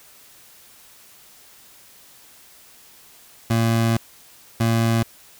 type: tone pair in turn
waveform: 25% pulse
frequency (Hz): 114.4 / 114.4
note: A#2 / A#2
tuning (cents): -32 / -32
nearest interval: unison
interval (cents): 0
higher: neither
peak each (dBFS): -13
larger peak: neither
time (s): 3.5-3.97 / 4.6-5.03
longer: first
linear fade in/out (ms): 5
effects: white hiss -49 dBFS RMS until 5.39 s